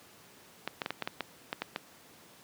clicks, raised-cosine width 0.3 ms, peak -16 dBFS, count 10, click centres 0.676 / 0.818 / 0.861 / 0.906 / 1.023 / 1.075 / 1.207 / 1.529 / 1.62 / 1.761 s, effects pink hiss -56 dBFS RMS until 2.43 s + high-pass 150 Hz 12 dB/octave

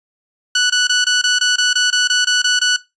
15% pulse tone bursts, 1480 Hz, F#6, in tune, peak -5 dBFS, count 13, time 0.55-2.764 s, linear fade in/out 5 ms, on 150 ms, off 22 ms, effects noise-tail reverb RT60 0.2 s tail -17 dB re dry + resampled to 22050 Hz

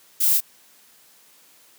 violet noise with echo, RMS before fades -20 dBFS, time 0.2-0.38 s, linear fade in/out 10 ms, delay 27 ms, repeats 1, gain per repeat -2 dB, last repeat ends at 0.407 s, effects white hiss -54 dBFS RMS until 1.78 s + high-pass 150 Hz 12 dB/octave

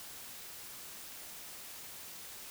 silence, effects white hiss -48 dBFS RMS until 2.5 s

